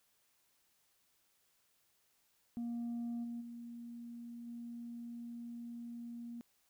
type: tone with level steps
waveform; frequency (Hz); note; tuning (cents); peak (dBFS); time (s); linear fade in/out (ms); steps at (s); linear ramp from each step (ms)
sine; 236; A#3; +22; -35 / -39 / -45 / -43; 2.57-6.41; 0; 3.23 / 3.4 / 4.46; 20
effects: tanh soft clip ceiling -36 dBFS + white hiss -75 dBFS RMS until 6.69 s